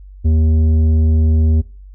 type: tone with tanh clipping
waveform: triangle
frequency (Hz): 79.1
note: D#2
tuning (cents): +29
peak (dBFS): -11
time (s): 0.24-1.62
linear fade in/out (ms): 20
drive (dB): 13
effects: noise-tail reverb RT60 0.5 s tail -25 dB re dry + added 48 Hz sine -34 dBFS peak until 1.94 s